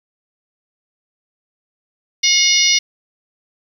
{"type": "harmonic tone", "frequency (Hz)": 721, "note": "F#5", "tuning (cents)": -45, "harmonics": [3, 4, 5, 6, 7, 8], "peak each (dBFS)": [-18, -20, -20, -21, -17, -16], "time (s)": [2.23, 2.79], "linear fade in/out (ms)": 10, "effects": ["7-bit"]}